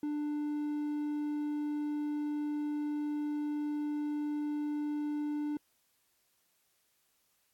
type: tone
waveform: triangle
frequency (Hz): 296.4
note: D4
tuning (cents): +16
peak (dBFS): -30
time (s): 0.03-5.57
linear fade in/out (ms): 2
effects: white hiss -74 dBFS RMS until 7.53 s + AAC 64 kbps